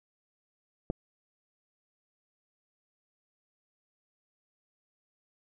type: clicks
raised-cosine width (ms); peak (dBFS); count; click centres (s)
2; -17 / -28; 2; 0.901 / 0.907
effects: none